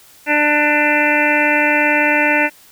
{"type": "harmonic tone with a mistuned harmonic", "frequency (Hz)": 297, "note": "D4", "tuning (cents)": 20, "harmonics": [1, 2, 3, 5, 6, 7, 8, 9], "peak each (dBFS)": [-20, -20, -20, -20, -20, -20, -20, -20], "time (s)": [0.26, 2.5], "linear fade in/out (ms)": 50, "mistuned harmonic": 7, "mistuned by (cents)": -25, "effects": ["white hiss -46 dBFS RMS until 2.71 s"]}